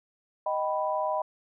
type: chord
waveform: sine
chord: Eb augmented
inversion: none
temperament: equal with one note detuned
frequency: 622.3 / 775.9 / 987.8 Hz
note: Eb5 / G5 / B5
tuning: 0 / -18 / 0 cents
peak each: -29 / -32 / -30 dBFS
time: 0.46-1.22 s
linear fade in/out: 5 ms
effects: none